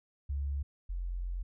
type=tone pair in turn; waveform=sine; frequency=70.2 / 44.22 Hz; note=C#2 / F1; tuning=+22 / +22 cents; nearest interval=minor sixth; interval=800 cents; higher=first; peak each=-31 / -33 dBFS; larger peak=first; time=0.29-0.63 / 0.89-1.43 s; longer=second; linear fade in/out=10 ms; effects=none